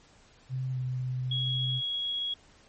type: tone with pitch glide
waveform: sine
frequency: 130 to 127.47 Hz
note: C3 to C3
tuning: -11 to -45 cents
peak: -29 dBFS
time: 0.49-1.82 s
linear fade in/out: 50 ms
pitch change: -34 cents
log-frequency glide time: 0.72-0.78 s
type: tone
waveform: sine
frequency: 3322 Hz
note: G#7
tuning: in tune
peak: -29 dBFS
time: 1.31-2.34 s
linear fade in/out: 5 ms
effects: pink hiss -59 dBFS RMS until 2.68 s + MP3 32 kbps